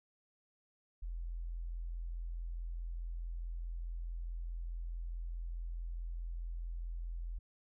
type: tone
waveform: sine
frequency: 42.35 Hz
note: E1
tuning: 48 cents sharp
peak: -38 dBFS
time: 1.02-7.39 s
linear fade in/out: 10 ms
effects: none